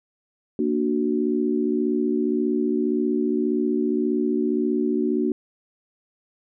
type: chord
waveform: sine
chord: Bb augmented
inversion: none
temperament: equal with one note detuned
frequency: 233.1 / 294.9 / 370 Hz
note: Bb3 / D4 / F#4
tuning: 0 / +7 / 0 cents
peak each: -24 dBFS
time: 0.59-5.32 s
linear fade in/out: 2 ms
effects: none